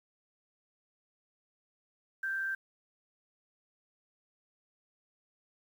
sine tone with amplitude modulation, 1568 Hz, G6, in tune, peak -30 dBFS, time 2.23-2.55 s, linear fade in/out 5 ms, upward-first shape sine, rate 159 Hz, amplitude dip 30%, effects 10-bit

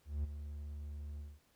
triangle tone with ADSR envelope, 73.42 Hz, D2, in tune, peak -30 dBFS, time 0.05-1.4 s, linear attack 190 ms, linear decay 15 ms, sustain -10 dB, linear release 210 ms, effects pink hiss -72 dBFS RMS until 1.55 s

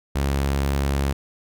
sawtooth tone, 69.3 Hz, C#2, in tune, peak -16 dBFS, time 0.15-1.13 s, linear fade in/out 10 ms, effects none

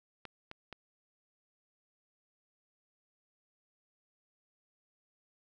clicks, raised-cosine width 0.3 ms, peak -28 dBFS, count 3, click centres 0.253 / 0.514 / 0.727 s, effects none

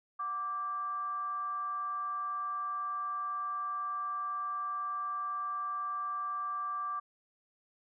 sine tone with frequency modulation, 1171 Hz, D6, 5 cents flat, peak -33 dBFS, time 0.19-7 s, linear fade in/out 10 ms, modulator 434 Hz, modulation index 0.24, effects none

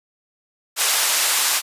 white band-pass noise, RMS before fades -19 dBFS, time 0.76-1.62 s, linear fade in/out 50 ms, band 740 to 11000 Hz, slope 12 dB/octave, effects resampled to 32000 Hz

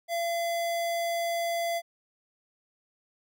square tone, 680 Hz, F5, 46 cents flat, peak -28 dBFS, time 0.08-1.82 s, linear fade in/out 50 ms, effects none

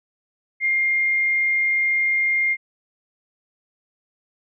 sine tone, 2117 Hz, C7, 20 cents sharp, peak -17 dBFS, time 0.6-2.57 s, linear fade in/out 50 ms, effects none

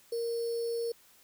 sine tone with sample-and-hold, 466.2 Hz, A#4, in tune, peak -30 dBFS, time 0.12-0.92 s, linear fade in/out 5 ms, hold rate 4900 Hz, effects white hiss -61 dBFS RMS until 1.23 s

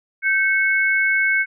sine tone pair together, 1555.6 / 2200 Hz, G6 / C#7, -14 / -14 cents, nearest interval tritone, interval 600 cents, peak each -18 dBFS, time 0.22-1.46 s, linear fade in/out 50 ms, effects none

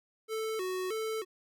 square tone with vibrato, 403.9 Hz, G#4, 48 cents flat, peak -33 dBFS, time 0.28-1.25 s, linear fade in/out 50 ms, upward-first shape square, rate 1.6 Hz, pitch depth 150 cents each way, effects none

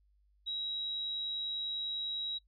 sine tone, 3850 Hz, B7, 45 cents flat, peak -34 dBFS, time 0.46-2.39 s, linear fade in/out 20 ms, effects noise-tail reverb RT60 0.1 s tail -23 dB re dry + added 50 Hz sine -66 dBFS peak until 2.47 s

